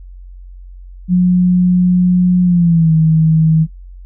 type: tone with pitch glide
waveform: sine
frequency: 180 to 159.44 Hz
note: F#3 to D#3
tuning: -47 to +43 cents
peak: -7 dBFS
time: 1.08-3.67 s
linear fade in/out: 50 ms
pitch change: -210 cents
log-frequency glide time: 2.43-2.93 s
effects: noise-tail reverb RT60 0.1 s tail -21 dB re dry + added 45 Hz sine -31 dBFS peak until 4.05 s